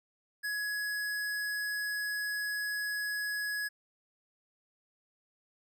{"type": "tone", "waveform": "square", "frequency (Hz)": 1679, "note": "G#6", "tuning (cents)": 18, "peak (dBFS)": -33, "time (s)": [0.43, 3.69], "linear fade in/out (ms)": 20, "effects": []}